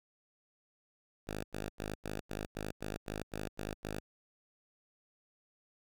5% pulse tone bursts, 52 Hz, G#1, 3 cents sharp, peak -27 dBFS, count 11, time 1.27-4 s, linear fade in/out 10 ms, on 170 ms, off 86 ms, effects none

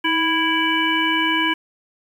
harmonic tone with a mistuned harmonic, 329.6 Hz, E4, in tune, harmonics 1 / 3 / 5 / 7 / 9, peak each -23 / -23 / -23 / -23 / -23 dBFS, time 0.04-1.54 s, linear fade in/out 10 ms, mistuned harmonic 1, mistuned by -55 cents, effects 8-bit

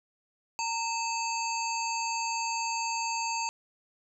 harmonic tone with a mistuned harmonic, 920 Hz, A#5, 23 cents flat, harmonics 1 / 3 / 5 / 7 / 8, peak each -31 / -36 / -38 / -39 / -40 dBFS, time 0.59-3.49 s, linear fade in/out 0 ms, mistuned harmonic 3, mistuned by -93 cents, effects none

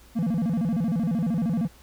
triangle tone with vibrato, 196 Hz, G3, in tune, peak -20 dBFS, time 0.15-1.68 s, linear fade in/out 20 ms, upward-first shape square, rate 13 Hz, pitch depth 280 cents each way, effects added 60 Hz sine -53 dBFS peak until 1.82 s + pink hiss -54 dBFS RMS until 1.82 s

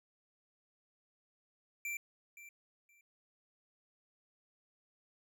square tone with echo, 2349 Hz, D7, in tune, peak -38 dBFS, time 1.85-1.97 s, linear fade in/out 2 ms, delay 520 ms, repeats 2, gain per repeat -14 dB, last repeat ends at 3.01 s, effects none

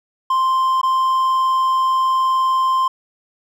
triangle tone with dropouts, 1046.5 Hz, C6, in tune, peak -12 dBFS, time 0.3-2.88 s, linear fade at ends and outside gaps 5 ms, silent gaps 0.815-0.831 s, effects none

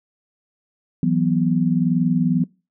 sine chord, E suspended second, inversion none, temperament equal, 164.81 / 185 / 246.9 Hz, E3 / F#3 / B3, 0 / 0 / 0 cents, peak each -20 dBFS, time 1.03-2.44 s, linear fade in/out 2 ms, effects noise-tail reverb RT60 0.3 s tail -23 dB re dry

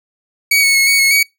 sawtooth tone with pitch steps, 2256 / 2209 / 2181 / 2231 / 2184 / 2255 Hz, C#7 / C#7 / C#7 / C#7 / C#7 / C#7, +30 / -7 / -29 / +11 / -26 / +29 cents, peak -6 dBFS, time 0.51-1.23 s, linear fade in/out 5 ms, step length 120 ms, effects noise-tail reverb RT60 0.2 s tail -25 dB re dry

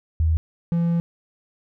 sine / triangle tone pair in turn, 80 / 169.51 Hz, D#2 / E3, +49 / +49 cents, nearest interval octave + minor second, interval 1300 cents, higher second, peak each -16 dBFS, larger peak neither, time 0.2-0.37 / 0.72-1 s, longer second, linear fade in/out 0 ms, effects none

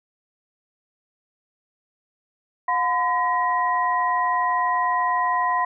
sine tone cluster, 718 / 1013 / 1901 Hz, F5 / B5 / A#6, +48 / +44 / +33 cents, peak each -26 / -20 / -28 dBFS, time 2.68-5.65 s, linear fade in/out 5 ms, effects none

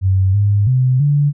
sine tone with pitch steps, 95.1 / 102 / 128.3 / 144.8 Hz, F#2 / G#2 / C3 / D3, +48 / -31 / -34 / -24 cents, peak -10 dBFS, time 0.01-1.33 s, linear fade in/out 50 ms, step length 330 ms, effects none

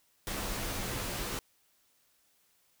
pink noise with comb filter, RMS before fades -36 dBFS, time 0.27-1.39 s, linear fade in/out 0 ms, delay 13 ms, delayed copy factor -0.5, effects white hiss -70 dBFS RMS until 2.8 s

